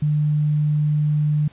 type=tone; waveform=sine; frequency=150 Hz; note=D3; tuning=37 cents sharp; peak=-16 dBFS; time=0.02-1.48 s; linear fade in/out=5 ms; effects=pink hiss -51 dBFS RMS until 1.52 s + resampled to 8000 Hz

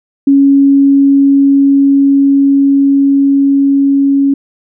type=tone with level ramp; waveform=sine; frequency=277.2 Hz; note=C#4; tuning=in tune; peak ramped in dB=-3 to -6 dBFS; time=0.27-4.34 s; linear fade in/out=5 ms; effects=none

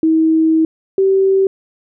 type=tone pair in turn; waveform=sine; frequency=320.1 / 385.9 Hz; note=D#4 / G4; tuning=+49 / -27 cents; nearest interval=minor third; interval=324 cents; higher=second; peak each=-9 dBFS; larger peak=neither; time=0.03-0.65 / 0.98-1.47 s; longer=first; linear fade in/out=2 ms; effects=none

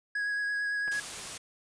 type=tone with vibrato; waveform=triangle; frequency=1661.2 Hz; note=G#6; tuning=in tune; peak=-27 dBFS; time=0.15-1 s; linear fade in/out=5 ms; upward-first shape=triangle; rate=8.9 Hz; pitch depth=17 cents each way
type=clicks; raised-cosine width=0.5 ms; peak=-30 / -30 dBFS; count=2; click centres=0.877 / 0.883 s
type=noise; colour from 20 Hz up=white; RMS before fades=-39 dBFS; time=0.91-1.38 s; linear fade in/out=10 ms
effects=resampled to 22050 Hz

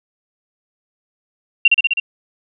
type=tone with echo; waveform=sine; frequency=2758 Hz; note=F7; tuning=22 cents flat; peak=-5 dBFS; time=1.65-1.68 s; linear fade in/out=5 ms; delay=64 ms; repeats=5; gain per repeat=-2 dB; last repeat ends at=2 s; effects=none

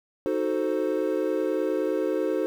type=chord; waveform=triangle; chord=D# diminished seventh; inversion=none; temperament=equal; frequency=311.1 / 370 / 440 / 523.3 Hz; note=D#4 / F#4 / A4 / C5; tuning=0 / 0 / 0 / 0 cents; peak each=-27 dBFS; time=0.26-2.46 s; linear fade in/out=0 ms; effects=9-bit

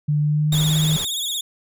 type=tone with pitch glide; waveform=sine; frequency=148.6 to 155 Hz; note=D3 to D#3; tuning=+21 to -6 cents; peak=-16 dBFS; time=0.08-0.97 s; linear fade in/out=10 ms; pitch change=+73 cents; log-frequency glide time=0.21-0.74 s
type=tone with vibrato; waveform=sawtooth; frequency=3534 Hz; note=A7; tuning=7 cents sharp; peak=-20 dBFS; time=0.52-1.41 s; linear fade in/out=5 ms; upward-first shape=sine; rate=17 Hz; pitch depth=110 cents each way
type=noise; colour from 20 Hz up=pink; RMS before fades=-32 dBFS; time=0.52-1.05 s; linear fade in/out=5 ms
effects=none

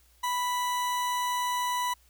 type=tone; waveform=40% pulse; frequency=987 Hz; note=B5; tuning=1 cent flat; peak=-26 dBFS; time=0.23-1.94 s; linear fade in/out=10 ms; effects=added 60 Hz sine -61 dBFS peak until 2.09 s + white hiss -64 dBFS RMS until 2.09 s

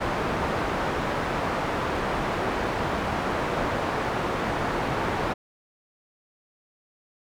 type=low-pass noise; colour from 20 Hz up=white; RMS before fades=-27 dBFS; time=0-5.34 s; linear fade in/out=20 ms; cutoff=1100 Hz; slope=12 dB/octave; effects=none

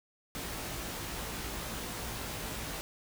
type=noise with comb filter; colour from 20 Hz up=pink; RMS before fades=-39 dBFS; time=0.35-2.81 s; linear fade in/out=0 ms; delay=18 ms; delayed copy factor=+0.65; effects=none

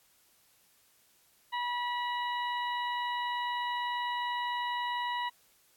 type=harmonic tone; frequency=971 Hz; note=B5; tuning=30 cents flat; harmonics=1 / 2 / 3 / 4; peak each=-32 / -38 / -42 / -44 dBFS; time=1.52-5.3 s; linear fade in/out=20 ms; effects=white hiss -66 dBFS RMS until 5.76 s + AAC 64 kbps

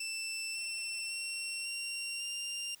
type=tone with pitch steps; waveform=20% pulse; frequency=2663 / 2694 / 2725 / 2757 / 2789 Hz; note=E7 / E7 / F7 / F7 / F7; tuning=+17 / +37 / -43 / -23 / -3 cents; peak=-31 dBFS; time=0-2.75 s; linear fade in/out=5 ms; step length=550 ms; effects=white hiss -61 dBFS RMS until 2.8 s

